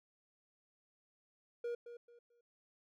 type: tone with echo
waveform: triangle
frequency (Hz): 475.4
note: A#4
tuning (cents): +34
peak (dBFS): -35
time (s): 1.64-1.75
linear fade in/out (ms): 5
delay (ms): 220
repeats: 3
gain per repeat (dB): -11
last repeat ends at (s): 2.41
effects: none